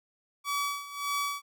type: tone with tremolo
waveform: sawtooth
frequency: 1142 Hz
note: D6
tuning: 49 cents flat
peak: -24 dBFS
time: 0.44-1.42 s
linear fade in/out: 50 ms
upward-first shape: sine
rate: 1.7 Hz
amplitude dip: 80%
effects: none